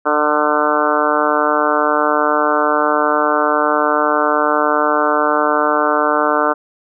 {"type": "harmonic tone", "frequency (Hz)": 149.8, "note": "D3", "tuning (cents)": 35, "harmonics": [2, 3, 4, 5, 6, 7, 8, 9, 10], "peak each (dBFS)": [-22, -21, -19, -23, -22, -21, -20, -20, -23], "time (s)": [0.05, 6.54], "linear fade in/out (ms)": 20, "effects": []}